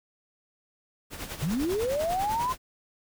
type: noise with tremolo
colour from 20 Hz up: pink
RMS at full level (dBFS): -35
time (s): 1.1-2.58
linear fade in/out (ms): 50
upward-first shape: sine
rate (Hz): 10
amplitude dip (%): 65
type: linear sweep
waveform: sine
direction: up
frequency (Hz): 130.3 to 1046.5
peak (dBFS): -25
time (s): 1.42-2.53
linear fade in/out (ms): 10
effects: none